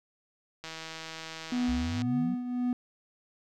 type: click train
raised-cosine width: 0.2 ms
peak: -23 dBFS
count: 223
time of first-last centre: 0.64-2.019 s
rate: 161 Hz
type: tone with tremolo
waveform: triangle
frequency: 246.9 Hz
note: B3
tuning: in tune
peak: -23 dBFS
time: 1.52-2.73 s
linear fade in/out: 2 ms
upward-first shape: triangle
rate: 1.9 Hz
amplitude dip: 65%
type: exponential sweep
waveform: sine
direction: up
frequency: 61 to 199.7 Hz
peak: -32 dBFS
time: 1.68-2.35 s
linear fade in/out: 10 ms
effects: none